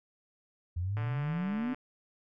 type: exponential sweep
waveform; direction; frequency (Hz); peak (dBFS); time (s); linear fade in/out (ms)
sine; up; 83.1 to 263.2; -30; 0.76-1.74; 10
type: click train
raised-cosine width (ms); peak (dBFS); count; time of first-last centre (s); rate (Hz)
0.5; -28; 115; 0.97-1.746; 147
effects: none